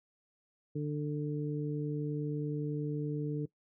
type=harmonic tone; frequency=148.4 Hz; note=D3; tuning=18 cents sharp; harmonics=1 / 2 / 3; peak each=-34 / -37 / -39 dBFS; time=0.75-3.46 s; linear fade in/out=10 ms; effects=noise-tail reverb RT60 0.1 s tail -20 dB re dry